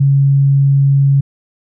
sine tone, 138.59 Hz, C#3, in tune, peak -7 dBFS, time 0-1.21 s, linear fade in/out 10 ms, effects none

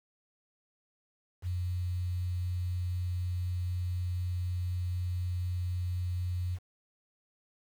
sine tone with quantisation, 89.6 Hz, F2, 45 cents sharp, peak -30 dBFS, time 1.42-6.59 s, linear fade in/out 50 ms, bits 9, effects none

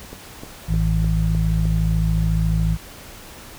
click train, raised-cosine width 2 ms, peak -21 dBFS, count 6, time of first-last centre 0.13-1.654 s, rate 3.28 Hz
harmonic tone, 54 Hz, A1, 32 cents flat, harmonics 1 / 2 / 3, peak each -19 / -24 / -20 dBFS, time 0.67-2.78 s, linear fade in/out 50 ms
effects pink hiss -40 dBFS RMS until 3.58 s

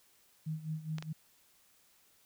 sine tone with tremolo, 156.8 Hz, D#3, 14 cents sharp, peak -33 dBFS, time 0.46-1.13 s, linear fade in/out 10 ms, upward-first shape sine, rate 4.8 Hz, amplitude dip 80%
clicks, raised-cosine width 0.2 ms, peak -25 dBFS, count 2, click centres 0.984 / 1.025 s
effects white hiss -67 dBFS RMS until 2.25 s

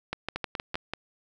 two click trains, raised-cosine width 0.3 ms, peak -14 / -15 dBFS, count 5 / 4, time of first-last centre 0.13-0.755 / 0.36-0.936 s, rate 6.4 / 5.21 Hz, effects none

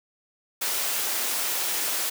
white high-pass noise, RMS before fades -27 dBFS, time 0.61-2.1 s, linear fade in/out 10 ms, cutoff 350 Hz, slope 12 dB/octave, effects none

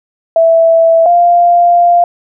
sine tone pair in turn, 659.3 / 696.6 Hz, E5 / F5, 0 / -5 cents, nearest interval minor second, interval 95 cents, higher second, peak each -4 dBFS, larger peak neither, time 0.36-1.06 / 1.06-2.04 s, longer second, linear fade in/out 2 ms, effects none

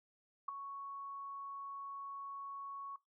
sine tone with ADSR envelope, 1110 Hz, C#6, 2 cents sharp, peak -32 dBFS, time 0.48-2.96 s, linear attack 8 ms, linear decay 4 ms, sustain -11 dB, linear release 3 ms, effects noise-tail reverb RT60 0.2 s tail -21 dB re dry

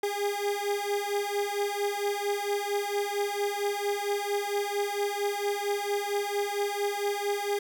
30% pulse beating tone pair, 404.8 / 409.2 Hz, G#4 / G#4, -44 / -26 cents, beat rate 4.4 Hz, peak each -28 dBFS, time 0.03-7.59 s, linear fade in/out 5 ms, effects none

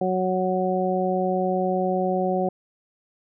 harmonic tone, 185 Hz, F#3, in tune, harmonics 1 / 2 / 3 / 4, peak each -26 / -26 / -26 / -26 dBFS, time 0.01-2.49 s, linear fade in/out 5 ms, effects none

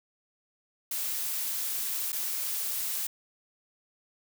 blue noise with dropouts, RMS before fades -32 dBFS, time 0.91-3.07 s, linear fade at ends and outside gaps 5 ms, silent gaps 2.121-2.128 s, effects none

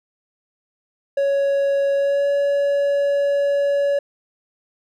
triangle tone with pitch glide, 557 to 565.8 Hz, C#5 to C#5, +8 to +35 cents, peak -14 dBFS, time 1.17-3.99 s, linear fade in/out 5 ms, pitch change +27 cents, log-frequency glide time 1.95-2.28 s, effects none

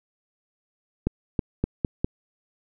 clicks, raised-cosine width 3 ms, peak -9 dBFS, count 5, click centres 1.07 / 1.392 / 1.64 / 1.848 / 2.045 s, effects none

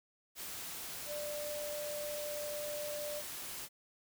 sine tone in noise, 592 Hz, D5, 14 cents sharp, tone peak -39 dBFS, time 1.06-3.23 s, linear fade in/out 50 ms, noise white, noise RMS -44 dBFS, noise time 0.35-3.69 s, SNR +2 dB, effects none

